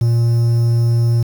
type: tone with quantisation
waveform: triangle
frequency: 117.3 Hz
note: A#2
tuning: 11 cents sharp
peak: -9 dBFS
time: 0.01-1.23 s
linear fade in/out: 5 ms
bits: 6
effects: none